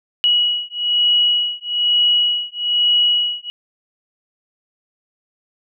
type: beating tone pair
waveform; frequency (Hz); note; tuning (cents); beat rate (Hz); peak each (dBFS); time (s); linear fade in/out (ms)
sine; 2916 / 2917.1; F#7 / F#7; -26 / -25; 1.1; -17; 0.24-3.5; 0
effects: none